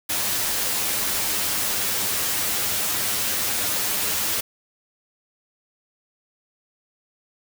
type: noise with comb filter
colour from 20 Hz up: white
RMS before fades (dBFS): -24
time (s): 0.09-4.41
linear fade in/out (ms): 10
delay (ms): 9.8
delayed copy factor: +0.6
effects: none